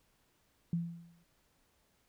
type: tone with exponential decay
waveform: sine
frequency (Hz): 169.5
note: E3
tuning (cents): +49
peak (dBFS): -28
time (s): 0.73-1.24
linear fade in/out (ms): 2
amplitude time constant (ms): 110
effects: pink hiss -73 dBFS RMS until 2.08 s